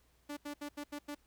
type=tone bursts at uneven times; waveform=sawtooth; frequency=291.6 Hz; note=D4; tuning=12 cents flat; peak=-36 dBFS; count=6; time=0.29-0.37 / 0.45-0.54 / 0.61-0.69 / 0.77-0.84 / 0.92-0.99 / 1.08-1.15 s; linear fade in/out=10 ms; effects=added 60 Hz sine -70 dBFS peak until 1.26 s + pink hiss -72 dBFS RMS until 1.26 s